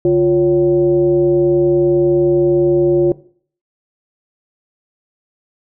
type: tone with frequency modulation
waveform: sine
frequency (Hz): 351.4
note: F4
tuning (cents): +11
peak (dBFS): -9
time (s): 0.05-3.12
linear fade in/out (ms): 2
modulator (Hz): 207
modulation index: 0.64
effects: noise-tail reverb RT60 0.5 s tail -18 dB re dry